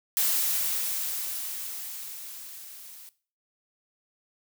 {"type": "noise with level ramp", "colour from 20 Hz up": "blue", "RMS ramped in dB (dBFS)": [-24, -47], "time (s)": [0.17, 3.09], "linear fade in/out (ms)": 0, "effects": ["noise-tail reverb RT60 0.4 s tail -18 dB re dry"]}